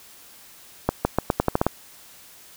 accelerating click train, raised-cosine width 1 ms, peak -4 dBFS, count 9, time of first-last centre 0.89-1.666 s, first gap 160 ms, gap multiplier 0.85, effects white hiss -48 dBFS RMS until 2.56 s

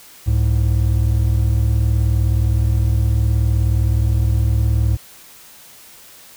triangle tone pair together, 67.09 / 106.4 Hz, C2 / G#2, +44 / +42 cents, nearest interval minor sixth, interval 798 cents, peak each -14 dBFS, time 0.26-4.97 s, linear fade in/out 20 ms, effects white hiss -43 dBFS RMS until 6.36 s

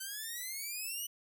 5% pulse exponential sweep, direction up, 1525 to 2980 Hz, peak -29 dBFS, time 0-1.07 s, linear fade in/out 10 ms, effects none

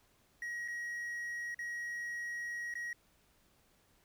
triangle tone with dropouts, 1899 Hz, A#6, 32 cents sharp, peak -36 dBFS, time 0.42-2.93 s, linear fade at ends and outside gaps 2 ms, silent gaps 0.679-0.683 / 1.545-1.59 / 2.74-2.753 s, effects pink hiss -70 dBFS RMS until 4.04 s

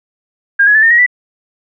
sine tone with pitch steps, 1614 / 1679.6 / 1747.9 / 1819 / 1893 / 1969.9 Hz, G#6 / G#6 / A6 / A#6 / A#6 / B6, -50 / +19 / -12 / -43 / +26 / -5 cents, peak -5 dBFS, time 0.59-1.064 s, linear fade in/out 10 ms, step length 79 ms, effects none

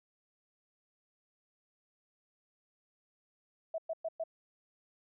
sine tone bursts, 652 Hz, E5, 19 cents flat, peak -33 dBFS, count 4, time 3.74-4.238 s, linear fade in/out 5 ms, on 42 ms, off 110 ms, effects none

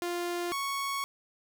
sawtooth tone pair in turn, 349.2 / 1108.6 Hz, F4 / C#6, 0 / 0 cents, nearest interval octave + minor sixth, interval 2000 cents, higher second, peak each -27 dBFS, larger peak neither, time 0.02-0.52 / 0.52-1.04 s, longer second, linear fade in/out 0 ms, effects none

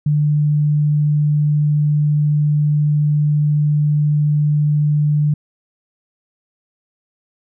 sine tone, 148.8 Hz, D3, 23 cents sharp, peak -12 dBFS, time 0.06-5.34 s, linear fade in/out 5 ms, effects none

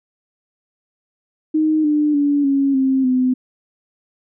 sine tone with pitch steps, 311.1 / 298.9 / 287.3 / 276 / 265.3 / 254.9 Hz, D#4 / D4 / D4 / C#4 / C4 / C4, 0 / +31 / -38 / -7 / +24 / -45 cents, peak -13 dBFS, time 1.54-3.34 s, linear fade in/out 10 ms, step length 300 ms, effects none

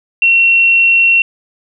sine tone, 2725 Hz, F7, 43 cents flat, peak -6 dBFS, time 0.22-1.22 s, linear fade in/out 2 ms, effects none

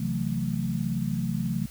sine chord, F# half-diminished seventh, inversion second, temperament just, 133.2 / 166.5 / 185 / 222 Hz, C3 / E3 / F#3 / A3, +31 / +18 / 0 / +16 cents, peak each -31 dBFS, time 0-1.66 s, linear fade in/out 5 ms, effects added 60 Hz sine -46 dBFS peak until 1.7 s + white hiss -49 dBFS RMS until 1.7 s

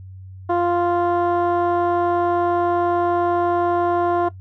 15% pulse tone with low-pass filter, 348.5 Hz, F4, 4 cents flat, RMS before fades -19 dBFS, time 0.49-4.29 s, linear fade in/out 10 ms, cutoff 880 Hz, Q 0.85, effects noise-tail reverb RT60 0.1 s tail -17 dB re dry + added 94 Hz sine -35 dBFS peak until 4.4 s

